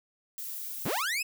violet noise, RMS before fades -38 dBFS, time 0.38-1.02 s, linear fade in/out 0 ms
sawtooth linear sweep, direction up, 69.3 to 2661 Hz, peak -25 dBFS, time 0.85-1.23 s, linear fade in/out 10 ms
effects none

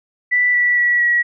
sine tone with pitch steps, 1974 / 1955.8 / 1937.8 / 1920 Hz, B6 / B6 / B6 / B6, -1 / -17 / -33 / -49 cents, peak -12 dBFS, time 0.31-1.23 s, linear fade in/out 20 ms, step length 230 ms, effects none

